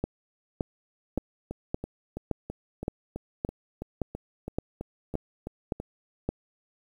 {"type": "two click trains", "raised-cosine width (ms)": 2, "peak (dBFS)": [-21, -14], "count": [15, 12], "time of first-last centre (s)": [[1.18, 5.8], [0.04, 6.29]], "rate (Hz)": [3.03, 1.76], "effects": ["9-bit"]}